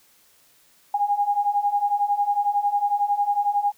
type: beating tone pair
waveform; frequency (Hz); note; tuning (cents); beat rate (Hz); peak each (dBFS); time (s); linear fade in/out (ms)
sine; 810 / 821; G#5 / G#5; -43 / -20; 11; -24 / -21; 0.94-3.72; 5
effects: white hiss -58 dBFS RMS until 3.77 s